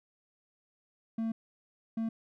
triangle tone bursts at uneven times, 225.1 Hz, A3, 40 cents sharp, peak -28 dBFS, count 2, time 1.18-1.32 / 1.97-2.09 s, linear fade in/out 5 ms, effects none

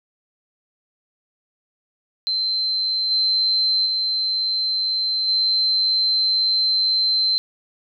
sine tone with level steps, 4099 Hz, C8, 36 cents flat, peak -19 / -16 / -19 / -16 dBFS, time 2.27-7.38 s, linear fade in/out 0 ms, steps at 3.1 / 3.85 / 5.27 s, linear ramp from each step 20 ms, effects none

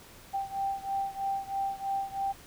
sine beating tone pair, 784 / 787.1 Hz, G5 / G5, 0 / +7 cents, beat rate 3.1 Hz, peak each -32 / -34 dBFS, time 0.33-2.33 s, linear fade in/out 20 ms, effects pink hiss -52 dBFS RMS until 2.46 s

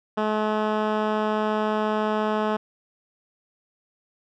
10% pulse tone with low-pass filter, 214.2 Hz, A3, 46 cents flat, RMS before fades -24 dBFS, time 0.17-2.57 s, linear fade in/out 10 ms, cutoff 2100 Hz, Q 0.58, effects none

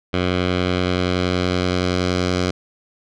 10% pulse tone with low-pass filter sweep, 90.6 Hz, F#2, 36 cents flat, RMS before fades -20 dBFS, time 0.13-2.51 s, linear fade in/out 10 ms, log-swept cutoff 3300 to 5200 Hz, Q 1.7, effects none

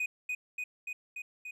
triangle tone with echo, 2489 Hz, D#7, in tune, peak -28 dBFS, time 0-0.06 s, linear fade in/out 5 ms, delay 290 ms, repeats 5, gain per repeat -2 dB, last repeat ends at 1.51 s, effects none

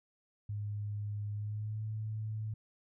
sine tone with pitch glide, 103.7 to 108.54 Hz, G#2 to A2, -2 to -23 cents, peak -35 dBFS, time 0.49-2.54 s, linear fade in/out 5 ms, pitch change +79 cents, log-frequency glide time 1.33-1.83 s, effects none

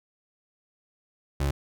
30% pulse tone, 70.1 Hz, C#2, 20 cents sharp, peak -21 dBFS, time 1.4-1.51 s, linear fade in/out 5 ms, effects none

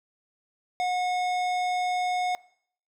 sine tone with tanh clipping, 726 Hz, F#5, 33 cents flat, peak -26 dBFS, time 0.8-2.35 s, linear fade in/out 0 ms, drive 16 dB, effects noise-tail reverb RT60 0.6 s tail -21 dB re dry

